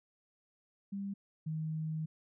sine tone pair in turn, 198.3 / 157.39 Hz, G3 / D#3, +20 / +20 cents, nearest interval major third, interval 400 cents, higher first, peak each -36 / -34 dBFS, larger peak second, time 0.92-1.14 / 1.46-2.06 s, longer second, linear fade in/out 10 ms, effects none

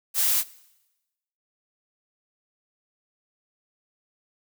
blue noise, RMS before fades -22 dBFS, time 0.14-0.44 s, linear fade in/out 50 ms, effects noise-tail reverb RT60 1.0 s tail -21 dB re dry

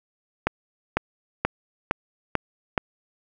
accelerating click train, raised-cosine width 0.5 ms, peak -5 dBFS, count 6, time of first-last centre 0.47-2.778 s, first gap 500 ms, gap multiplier 0.96, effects none

